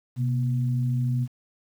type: tone pair together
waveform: sine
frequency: 126.91 / 240 Hz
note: B2 / B3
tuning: +48 / -49 cents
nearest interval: major seventh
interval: 1103 cents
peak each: -22 / -32 dBFS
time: 0.16-1.28 s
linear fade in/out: 50 ms
effects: 9-bit